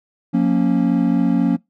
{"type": "chord", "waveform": "triangle", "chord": "Bb minor", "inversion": "second", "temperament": "equal with one note detuned", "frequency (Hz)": [178.8, 233.1, 277.2], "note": ["F3", "Bb3", "Db4"], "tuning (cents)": [41, 0, 0], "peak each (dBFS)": -16, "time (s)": [0.33, 1.57], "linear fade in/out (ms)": 20, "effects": ["noise-tail reverb RT60 0.2 s tail -24 dB re dry"]}